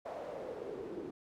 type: noise with band-pass filter sweep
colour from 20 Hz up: pink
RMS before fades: -43 dBFS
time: 0.05-1.11 s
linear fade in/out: 10 ms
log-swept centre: 660 to 330 Hz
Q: 3.6
effects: none